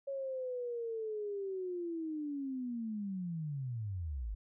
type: linear sweep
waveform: sine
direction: down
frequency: 554.4 to 46.66 Hz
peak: -36 dBFS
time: 0.07-4.35 s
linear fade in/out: 10 ms
effects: none